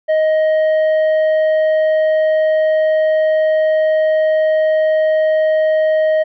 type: tone with tanh clipping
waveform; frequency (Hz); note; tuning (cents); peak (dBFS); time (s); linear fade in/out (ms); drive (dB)
triangle; 626; D#5; +10; -12; 0.08-6.24; 20; 10
effects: none